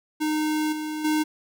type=tone with level steps; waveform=square; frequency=307.3 Hz; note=D#4; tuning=21 cents flat; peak=-23 / -29 / -21 dBFS; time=0.2-1.24 s; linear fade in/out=20 ms; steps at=0.72 / 1.04 s; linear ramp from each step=10 ms; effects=none